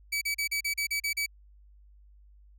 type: tone bursts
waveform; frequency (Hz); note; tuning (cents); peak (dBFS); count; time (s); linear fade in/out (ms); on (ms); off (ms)
sawtooth; 2287; D7; -47; -24; 9; 0.12-1.263; 10; 95; 36
effects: added 50 Hz sine -53 dBFS peak until 2.58 s